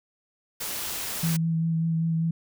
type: noise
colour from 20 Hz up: white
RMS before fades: -32 dBFS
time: 0.6-1.37 s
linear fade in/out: 10 ms
type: tone with vibrato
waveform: sine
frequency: 163.7 Hz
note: E3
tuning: 12 cents flat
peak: -22 dBFS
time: 1.23-2.31 s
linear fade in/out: 5 ms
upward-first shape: sine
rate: 5.1 Hz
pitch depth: 16 cents each way
effects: none